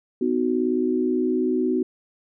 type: chord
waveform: sine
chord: B major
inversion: none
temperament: equal with one note detuned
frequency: 252.6 / 311.1 / 370 Hz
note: B3 / D#4 / F#4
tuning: +39 / 0 / 0 cents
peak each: -23 / -26 / -23 dBFS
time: 0.21-1.83 s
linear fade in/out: 5 ms
effects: none